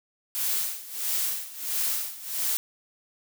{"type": "noise with tremolo", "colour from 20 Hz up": "blue", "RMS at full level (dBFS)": -26, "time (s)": [0.35, 2.57], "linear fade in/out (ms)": 0, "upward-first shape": "sine", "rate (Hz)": 1.5, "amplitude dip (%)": 85, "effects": []}